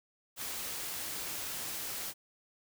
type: noise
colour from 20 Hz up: white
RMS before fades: -39 dBFS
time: 0.36-2.14 s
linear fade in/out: 50 ms
effects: none